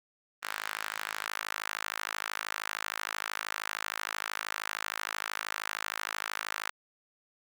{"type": "tone with high-pass filter", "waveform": "sawtooth", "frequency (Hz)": 53, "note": "G#1", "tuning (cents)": 36, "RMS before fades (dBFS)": -37, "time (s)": [0.42, 6.71], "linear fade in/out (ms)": 20, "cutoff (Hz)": 1400, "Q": 1.8, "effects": ["Opus 32 kbps"]}